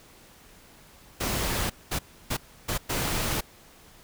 pink noise bursts at uneven times, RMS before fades -28 dBFS, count 5, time 1.2-1.7 / 1.91-1.99 / 2.3-2.37 / 2.68-2.78 / 2.89-3.41 s, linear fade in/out 10 ms, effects pink hiss -53 dBFS RMS until 4.03 s

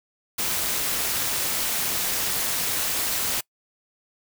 white noise with amplitude modulation, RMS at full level -23 dBFS, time 0.38-3.41 s, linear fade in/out 10 ms, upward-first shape sine, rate 251 Hz, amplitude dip 55%, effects noise-tail reverb RT60 0.1 s tail -24 dB re dry

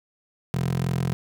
15% pulse tone with high-pass filter, 43.11 Hz, F1, 22 cents flat, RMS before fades -25 dBFS, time 0.54-1.13 s, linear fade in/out 0 ms, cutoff 140 Hz, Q 2.9, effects none

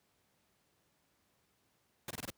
pink noise bursts, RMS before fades -41 dBFS, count 5, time 2.08-2.302 s, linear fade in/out 2 ms, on 26 ms, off 23 ms, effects pink hiss -75 dBFS RMS until 2.37 s + high-pass 80 Hz 12 dB/octave

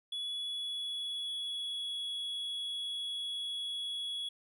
triangle tone with pitch glide, 3395 to 3362 Hz, G#7 to G#7, +37 to +20 cents, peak -34 dBFS, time 0.12-4.29 s, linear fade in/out 5 ms, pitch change -17 cents, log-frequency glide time 0.34-1.98 s, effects none

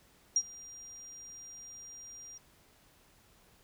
sine tone with ADSR envelope, 5700 Hz, F8, 34 cents sharp, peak -22 dBFS, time 0.36-2.38 s, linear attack 3 ms, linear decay 56 ms, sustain -24 dB, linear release 5 ms, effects pink hiss -64 dBFS RMS until 3.63 s

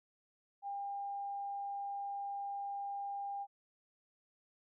sine tone, 801 Hz, G5, 37 cents sharp, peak -38 dBFS, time 0.62-3.47 s, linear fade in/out 50 ms, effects none

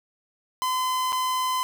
45% pulse tone with dropouts, 1022 Hz, C6, 41 cents flat, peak -23 dBFS, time 0.62-1.63 s, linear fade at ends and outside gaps 0 ms, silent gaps 1.122-1.128 s, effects none

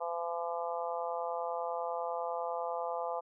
harmonic tone, 170 Hz, F3, 46 cents flat, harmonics 3 / 4 / 5 / 6 / 7, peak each -38 / -38 / -39 / -42 / -44 dBFS, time 0-3.21 s, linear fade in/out 20 ms, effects none

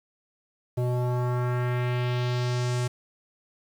square tone with low-pass filter sweep, 123.47 Hz, B2, in tune, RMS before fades -26 dBFS, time 0.77-2.88 s, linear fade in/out 10 ms, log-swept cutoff 590 to 8700 Hz, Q 1.6, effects 8-bit

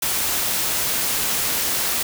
white noise, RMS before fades -22 dBFS, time 0.02-2.03 s, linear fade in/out 5 ms, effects none

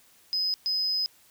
sine tone bursts at uneven times, 5040 Hz, D#8, 21 cents sharp, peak -23 dBFS, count 2, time 0.33-0.54 / 0.66-1.06 s, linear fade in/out 0 ms, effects tanh soft clip ceiling -21 dBFS + white hiss -59 dBFS RMS until 1.3 s

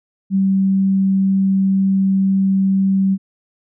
sine tone, 193 Hz, G3, 27 cents flat, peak -12 dBFS, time 0.3-3.18 s, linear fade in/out 50 ms, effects none

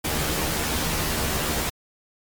pink noise with comb filter, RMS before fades -25 dBFS, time 0.04-1.7 s, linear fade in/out 10 ms, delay 13 ms, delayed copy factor +0.9, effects MP3 96 kbps

